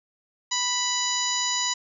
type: harmonic tone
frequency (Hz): 988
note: B5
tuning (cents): 0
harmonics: 1 / 2 / 3 / 4 / 5 / 6 / 7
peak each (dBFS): -31 / -33 / -33 / -30 / -32 / -33 / -28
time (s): 0.51-1.74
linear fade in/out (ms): 10
effects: none